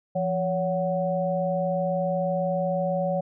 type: tone cluster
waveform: sine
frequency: 171.9 / 562 / 742 Hz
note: F3 / C#5 / F#5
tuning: -27 / +24 / +5 cents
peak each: -28 / -25 / -30 dBFS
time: 0.15-3.21 s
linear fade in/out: 10 ms
effects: none